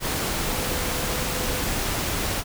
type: tone in noise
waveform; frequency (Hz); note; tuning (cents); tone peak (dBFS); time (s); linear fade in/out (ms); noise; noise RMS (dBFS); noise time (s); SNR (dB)
sine; 502; B4; +28; -35; 0.49-1.66; 50; pink; -26; 0-2.44; -12
effects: none